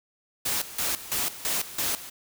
white noise with tremolo, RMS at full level -27 dBFS, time 0.45-2.1 s, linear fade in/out 10 ms, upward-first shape square, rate 3 Hz, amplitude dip 80%, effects none

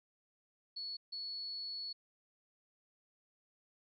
sine tone bursts at uneven times, 4400 Hz, C#8, 14 cents flat, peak -40 dBFS, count 2, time 0.76-0.97 / 1.12-1.93 s, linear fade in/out 10 ms, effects none

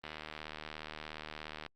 click train, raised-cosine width 0.3 ms, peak -26 dBFS, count 126, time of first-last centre 0.04-1.663 s, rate 77 Hz, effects Opus 32 kbps

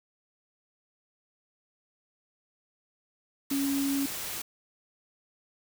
sine tone in noise, 277.2 Hz, C#4, in tune, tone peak -26 dBFS, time 3.51-4.06 s, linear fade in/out 5 ms, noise white, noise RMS -36 dBFS, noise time 3.5-4.42 s, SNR +7 dB, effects none

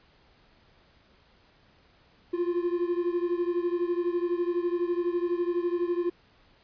triangle beating tone pair, 345.8 / 357.8 Hz, F4 / F4, -17 / +42 cents, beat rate 12 Hz, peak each -25 / -28 dBFS, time 2.33-6.1 s, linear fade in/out 10 ms, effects pink hiss -61 dBFS RMS until 6.63 s + resampled to 11025 Hz

